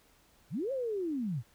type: linear two-way sweep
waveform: sine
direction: up then down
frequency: 102.4 to 555 to 102.4 Hz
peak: -31 dBFS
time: 0.5-1.43 s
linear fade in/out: 50 ms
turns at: 0.72 s
effects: pink hiss -65 dBFS RMS until 1.54 s